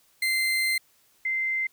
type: tone pair in turn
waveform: 35% pulse / sine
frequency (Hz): 2079 / 2079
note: C7 / C7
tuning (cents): -12 / -12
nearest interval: unison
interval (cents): 0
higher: neither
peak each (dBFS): -21 / -24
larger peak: first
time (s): 0.22-0.78 / 1.25-1.67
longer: first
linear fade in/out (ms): 5
effects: white hiss -63 dBFS RMS until 1.72 s